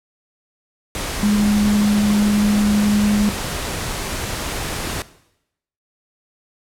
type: tone in noise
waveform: sine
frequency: 207.7 Hz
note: G#3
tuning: in tune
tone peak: -13 dBFS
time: 1.23-3.29 s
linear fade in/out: 0 ms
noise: pink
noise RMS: -25 dBFS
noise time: 0.95-5.02 s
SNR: +9 dB
effects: noise-tail reverb RT60 0.8 s tail -17 dB re dry + low-pass 12000 Hz 12 dB/octave